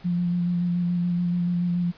sine tone with vibrato, 175.2 Hz, F3, 6 cents sharp, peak -21 dBFS, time 0.04-1.92 s, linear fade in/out 20 ms, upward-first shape square, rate 7 Hz, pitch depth 15 cents each way, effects pink hiss -51 dBFS RMS until 1.97 s + resampled to 11025 Hz

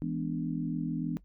sine chord, E dominant seventh, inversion none, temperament equal, 164.81 / 207.7 / 246.9 / 293.7 Hz, E3 / G#3 / B3 / D4, 0 / 0 / 0 / 0 cents, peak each -34 / -40 / -35 / -35 dBFS, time 0.02-1.17 s, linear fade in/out 0 ms, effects noise-tail reverb RT60 0.1 s tail -18 dB re dry + added 46 Hz sine -55 dBFS peak until 1.24 s

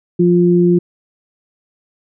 sine tone pair together, 175.5 / 350.4 Hz, F3 / F4, +9 / +6 cents, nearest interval octave, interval 1197 cents, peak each -11 dBFS, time 0.19-0.79 s, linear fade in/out 10 ms, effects none

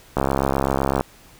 click train, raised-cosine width 1 ms, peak -5 dBFS, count 58, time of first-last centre 0.17-1.009 s, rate 67.9 Hz, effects pink hiss -49 dBFS RMS until 1.39 s

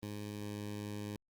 15% pulse tone with notch filter, 103.83 Hz, G#2, in tune, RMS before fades -42 dBFS, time 0.03-1.16 s, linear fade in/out 0 ms, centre 1300 Hz, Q 1.5, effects Opus 32 kbps

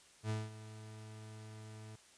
40% pulse tone with ADSR envelope, 108.6 Hz, A2, 22 cents flat, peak -33 dBFS, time 0.23-1.96 s, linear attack 67 ms, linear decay 200 ms, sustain -15 dB, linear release 8 ms, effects white hiss -63 dBFS RMS until 2.17 s + resampled to 22050 Hz

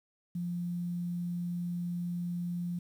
sine tone with quantisation, 174.61 Hz, F3, in tune, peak -32 dBFS, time 0.35-2.79 s, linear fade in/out 5 ms, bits 10, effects none

